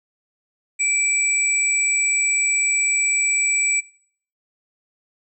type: tone pair together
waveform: sine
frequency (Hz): 2332 / 7844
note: D7 / B8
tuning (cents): -13 / -13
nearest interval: octave + major sixth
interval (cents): 2100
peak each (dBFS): -20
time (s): 0.79-3.81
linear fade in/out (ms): 20
effects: noise-tail reverb RT60 0.6 s tail -23 dB re dry